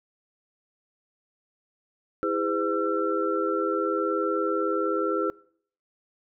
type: tone cluster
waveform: sine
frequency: 327.8 / 407.4 / 508 / 1346 Hz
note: E4 / G#4 / B4 / E6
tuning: -10 / -33 / +49 / +36 cents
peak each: -29 dBFS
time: 2.23-5.3 s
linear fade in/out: 0 ms
effects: noise-tail reverb RT60 0.6 s tail -24 dB re dry